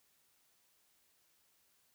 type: silence
effects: white hiss -73 dBFS RMS until 1.94 s